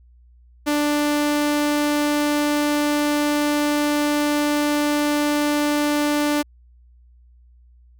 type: tone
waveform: sawtooth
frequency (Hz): 294.5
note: D4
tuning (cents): +5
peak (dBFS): -14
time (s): 0.66-6.43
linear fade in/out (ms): 20
effects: added 60 Hz sine -48 dBFS peak until 7.99 s